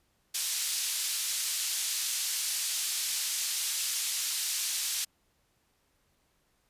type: band-pass noise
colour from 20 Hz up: pink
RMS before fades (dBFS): -32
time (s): 0.34-5.05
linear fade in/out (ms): 10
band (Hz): 4300 to 12000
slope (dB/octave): 12
effects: pink hiss -72 dBFS RMS until 6.69 s + resampled to 32000 Hz